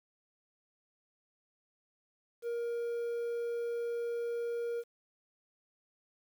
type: tone with quantisation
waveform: triangle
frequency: 470.9 Hz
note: A#4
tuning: 18 cents sharp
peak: -31 dBFS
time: 2.42-4.84 s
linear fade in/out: 50 ms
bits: 10
effects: none